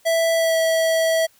square tone with pitch glide, 659.3 to 651 Hz, E5 to E5, 0 to -22 cents, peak -17 dBFS, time 0.05-1.27 s, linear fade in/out 20 ms, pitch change -22 cents, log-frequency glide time 0.34-0.57 s, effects white hiss -57 dBFS RMS until 1.39 s

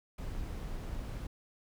brown noise, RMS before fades -39 dBFS, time 0.18-1.27 s, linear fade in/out 5 ms, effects none

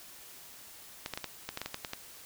clicks, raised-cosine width 0.2 ms, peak -18 dBFS, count 11, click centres 1.061 / 1.137 / 1.175 / 1.243 / 1.49 / 1.574 / 1.616 / 1.66 / 1.744 / 1.848 / 1.934 s, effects white hiss -51 dBFS RMS until 2.25 s

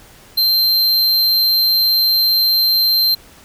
square tone, 4141 Hz, C8, 19 cents flat, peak -12 dBFS, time 0.37-3.15 s, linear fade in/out 10 ms, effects pink hiss -44 dBFS RMS until 3.44 s

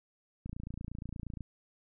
click train, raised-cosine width 5 ms, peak -28 dBFS, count 28, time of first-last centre 0.46-1.407 s, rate 28.5 Hz, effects none

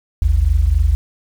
sine tone pair together, 54.06 / 77.78 Hz, A1 / D#2, -30 / 0 cents, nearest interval tritone, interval 630 cents, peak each -13 dBFS, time 0.22-0.95 s, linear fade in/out 0 ms, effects tanh soft clip ceiling -4 dBFS + 7-bit

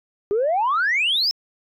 sine exponential sweep, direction up, 392.1 to 5350 Hz, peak -16 dBFS, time 0.31-1.31 s, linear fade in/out 0 ms, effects tanh soft clip ceiling -14 dBFS

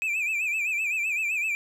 triangle tone with vibrato, 2481 Hz, D#7, 6 cents flat, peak -23 dBFS, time 0.02-1.55 s, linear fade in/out 0 ms, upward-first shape sine, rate 7.8 Hz, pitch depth 110 cents each way, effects none

